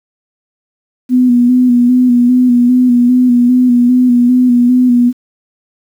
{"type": "tone with vibrato", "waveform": "sine", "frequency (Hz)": 246.9, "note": "B3", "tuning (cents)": 0, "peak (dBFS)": -5, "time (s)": [1.09, 5.13], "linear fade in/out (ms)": 50, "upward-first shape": "square", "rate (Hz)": 2.5, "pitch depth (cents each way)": 31, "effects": ["7-bit"]}